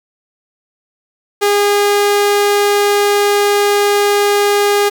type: tone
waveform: sawtooth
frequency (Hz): 408.4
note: G#4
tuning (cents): -29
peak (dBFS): -6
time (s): 1.41-4.9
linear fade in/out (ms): 20
effects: 7-bit